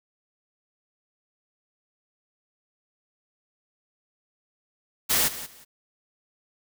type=noise with echo; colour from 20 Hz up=white; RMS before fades=-22 dBFS; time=5.09-5.29 s; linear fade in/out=20 ms; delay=180 ms; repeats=2; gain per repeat=-14 dB; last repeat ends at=5.65 s; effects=none